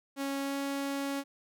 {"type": "tone with pitch glide", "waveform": "sawtooth", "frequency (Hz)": [276, 277.9], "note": ["C#4", "C#4"], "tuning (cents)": [-7, 4], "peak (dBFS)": -28, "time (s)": [0.16, 1.24], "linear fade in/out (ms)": 50, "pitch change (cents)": 11, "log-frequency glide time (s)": [0.41, 0.57], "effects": []}